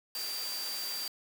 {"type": "tone in noise", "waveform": "sine", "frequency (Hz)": 4699, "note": "D8", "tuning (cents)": 0, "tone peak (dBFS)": -36, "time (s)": [0.15, 1.08], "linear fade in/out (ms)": 2, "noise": "white", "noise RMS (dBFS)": -40, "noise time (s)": [0.15, 1.08], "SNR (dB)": 1, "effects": ["high-pass 300 Hz 12 dB/octave"]}